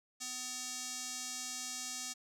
square tone with band-pass filter, 252.1 Hz, B3, 36 cents sharp, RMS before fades -42 dBFS, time 0.2-2.14 s, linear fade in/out 20 ms, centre 6600 Hz, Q 2.4, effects none

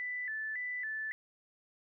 sine tone with vibrato, 1864.7 Hz, A#6, in tune, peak -35 dBFS, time 0-1.12 s, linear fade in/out 0 ms, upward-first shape square, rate 1.8 Hz, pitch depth 110 cents each way, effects none

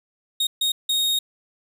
40% pulse tone bursts at uneven times, 3729 Hz, A#7, in tune, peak -18 dBFS, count 3, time 0.4-0.47 / 0.61-0.72 / 0.89-1.19 s, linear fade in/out 5 ms, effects none

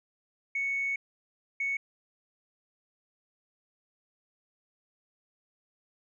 sine tone bursts at uneven times, 2217 Hz, C#7, in tune, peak -27 dBFS, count 2, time 0.55-0.96 / 1.6-1.77 s, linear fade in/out 5 ms, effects tanh soft clip ceiling -23 dBFS

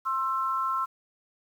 sine tone pair together, 1057.2 / 1332 Hz, C6 / E6, +18 / +18 cents, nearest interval major third, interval 400 cents, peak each -28 dBFS, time 0.05-0.86 s, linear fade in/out 20 ms, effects 9-bit

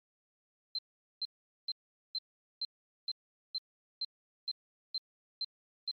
sine tone bursts, 4114 Hz, C8, 30 cents flat, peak -32 dBFS, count 12, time 0.75-5.912 s, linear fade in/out 2 ms, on 36 ms, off 430 ms, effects MP3 32 kbps

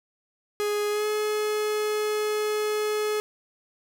45% pulse tone with pitch glide, 415.9 to 424.4 Hz, G#4 to G#4, +2 to +38 cents, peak -24 dBFS, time 0.6-3.2 s, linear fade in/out 0 ms, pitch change +36 cents, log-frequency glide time 0.9-1.06 s, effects none

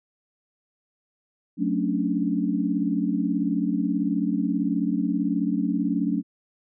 sine chord, D major seventh, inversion first, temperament just, 183.54 / 220.2 / 275.3 / 293.7 Hz, F#3 / A3 / C#4 / D4, -14 / +2 / -12 / 0 cents, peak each -27 dBFS, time 1.57-6.23 s, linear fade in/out 50 ms, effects none

